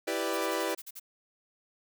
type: chord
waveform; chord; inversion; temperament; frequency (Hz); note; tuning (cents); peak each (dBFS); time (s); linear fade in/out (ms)
sawtooth; E minor seventh; none; equal; 329.6 / 392 / 493.9 / 587.3; E4 / G4 / B4 / D5; 0 / 0 / 0 / 0; -31; 0.07-0.75; 10
type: noise bursts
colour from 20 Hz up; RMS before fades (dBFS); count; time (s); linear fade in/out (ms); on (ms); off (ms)
blue; -43; 8; 0.33-0.998; 10; 45; 44
effects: none